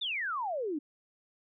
sine exponential sweep, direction down, 3729 to 277.7 Hz, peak -31 dBFS, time 0.01-0.79 s, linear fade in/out 10 ms, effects none

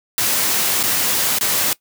white noise with dropouts, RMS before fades -18 dBFS, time 0.18-1.73 s, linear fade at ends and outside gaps 1 ms, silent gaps 0.83-0.836 / 1.386-1.41 s, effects noise-tail reverb RT60 0.1 s tail -20 dB re dry + high-pass 100 Hz 12 dB/octave

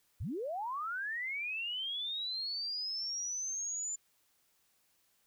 sine linear sweep, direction up, 58.27 to 7150 Hz, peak -35 dBFS, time 0.2-3.96 s, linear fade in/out 10 ms, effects white hiss -73 dBFS RMS until 5.26 s

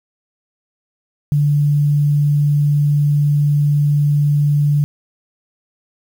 sine tone, 146 Hz, D3, 10 cents flat, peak -11 dBFS, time 1.32-4.84 s, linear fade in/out 0 ms, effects 7-bit

